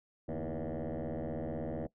sine tone with frequency modulation, 167 Hz, E3, 23 cents sharp, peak -32 dBFS, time 0.28-1.87 s, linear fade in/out 10 ms, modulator 79.5 Hz, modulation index 6.1, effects noise-tail reverb RT60 0.1 s tail -20 dB re dry + tanh soft clip ceiling -34 dBFS

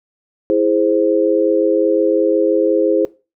sine chord, E augmented, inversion none, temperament equal, 329.6 / 415.3 / 523.3 Hz, E4 / G#4 / B#4, 0 / 0 / 0 cents, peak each -16 dBFS, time 0.5-3.05 s, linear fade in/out 0 ms, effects noise-tail reverb RT60 0.3 s tail -20 dB re dry

